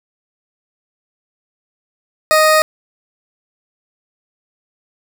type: tone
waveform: 20% pulse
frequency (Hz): 622.3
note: D#5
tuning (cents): 0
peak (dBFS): -4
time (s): 2.31-2.62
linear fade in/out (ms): 0
effects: none

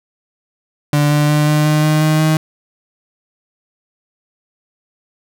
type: tone with pitch steps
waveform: 35% pulse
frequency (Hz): 146.83 / 148.19 / 149.57 / 150.96 / 152.36 / 153.77 / 155.2 / 156.64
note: D3 / D3 / D3 / D3 / D#3 / D#3 / D#3 / D#3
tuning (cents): 0 / +16 / +32 / +48 / -36 / -20 / -4 / +12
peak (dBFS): -9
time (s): 0.93-2.37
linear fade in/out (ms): 2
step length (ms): 180
effects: none

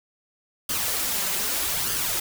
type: noise with flanger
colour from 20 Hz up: white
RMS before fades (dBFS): -26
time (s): 0.69-2.2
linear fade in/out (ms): 5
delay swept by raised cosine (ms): 0.63 to 5.23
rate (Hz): 0.81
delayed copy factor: +0.55
effects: none

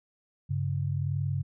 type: tone pair together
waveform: sine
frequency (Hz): 98.64 / 140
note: G2 / C#3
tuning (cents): +11 / +18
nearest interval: tritone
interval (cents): 607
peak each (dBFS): -30 / -29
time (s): 0.49-1.43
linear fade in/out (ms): 20
effects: none

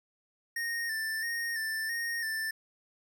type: tone with vibrato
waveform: square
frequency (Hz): 1814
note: A#6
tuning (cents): -48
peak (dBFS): -32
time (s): 0.56-2.51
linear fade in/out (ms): 5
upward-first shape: square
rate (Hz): 1.5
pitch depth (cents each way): 40
effects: none

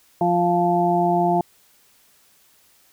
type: harmonic tone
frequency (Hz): 174.61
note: F3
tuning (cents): 0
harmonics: 1 / 2 / 4 / 5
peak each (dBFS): -23 / -22 / -19 / -24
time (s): 0.21-1.41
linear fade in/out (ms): 2
effects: white hiss -57 dBFS RMS until 2.92 s

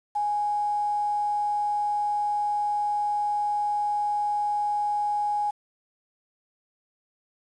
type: tone with quantisation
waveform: sine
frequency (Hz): 830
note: G#5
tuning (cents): -1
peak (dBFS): -23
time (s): 0.15-5.51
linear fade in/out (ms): 10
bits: 8
effects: resampled to 24000 Hz

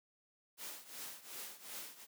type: noise with tremolo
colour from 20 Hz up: white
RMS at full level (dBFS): -45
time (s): 0.57-2.07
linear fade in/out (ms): 50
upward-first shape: triangle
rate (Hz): 2.7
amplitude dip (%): 85
effects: high-pass 200 Hz 12 dB/octave

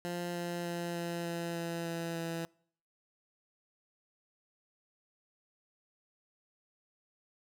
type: tone with pitch steps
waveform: 15% pulse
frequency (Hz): 174.61 / 173.4 / 172.21 / 171.02 / 169.84 / 168.66 / 167.5 / 166.34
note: F3 / F3 / F3 / F3 / F3 / E3 / E3 / E3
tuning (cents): 0 / -12 / -24 / -36 / -48 / +40 / +28 / +16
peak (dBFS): -29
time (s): 0.05-2.45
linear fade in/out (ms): 0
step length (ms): 300
effects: noise-tail reverb RT60 0.6 s tail -26 dB re dry

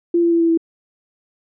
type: tone with pitch steps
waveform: sine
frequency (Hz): 342.8 / 339.5 / 336.1 / 332.8 / 329.6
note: F4 / F4 / E4 / E4 / E4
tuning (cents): -32 / -49 / +34 / +17 / 0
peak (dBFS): -12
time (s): 0.14-0.575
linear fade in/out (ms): 5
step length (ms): 87
effects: none

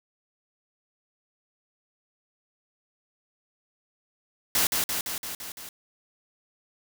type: noise with echo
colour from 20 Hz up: white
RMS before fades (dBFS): -23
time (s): 4.55-4.67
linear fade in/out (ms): 2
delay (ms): 170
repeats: 6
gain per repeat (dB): -3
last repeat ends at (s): 5.69
effects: none

